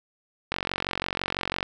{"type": "click train", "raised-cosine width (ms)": 0.3, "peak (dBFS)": -10, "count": 52, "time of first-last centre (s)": [0.52, 1.629], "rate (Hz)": 46, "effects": []}